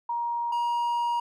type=tone pair in turn; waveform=sine / triangle; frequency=944 / 949.4 Hz; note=A#5 / A#5; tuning=+22 / +31 cents; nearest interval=unison; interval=9 cents; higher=second; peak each=-26 / -22 dBFS; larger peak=second; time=0.09-0.52 / 0.52-1.2 s; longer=second; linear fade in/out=5 ms; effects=none